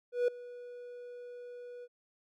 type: tone with ADSR envelope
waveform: triangle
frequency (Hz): 487.8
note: B4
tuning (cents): -21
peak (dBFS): -22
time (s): 0.12-1.88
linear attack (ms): 160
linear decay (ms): 4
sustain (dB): -20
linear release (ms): 45
effects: none